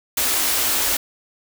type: band-stop noise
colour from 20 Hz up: white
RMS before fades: -20 dBFS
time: 0.17-0.97 s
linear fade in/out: 5 ms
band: 100 to 230 Hz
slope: 96 dB/octave
effects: none